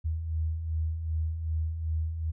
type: beating tone pair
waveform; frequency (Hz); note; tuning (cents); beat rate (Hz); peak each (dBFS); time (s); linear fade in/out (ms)
sine; 77.78 / 80.38; D#2 / E2; 0 / -43; 2.6; -37 / -28; 0.04-2.32; 20
effects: none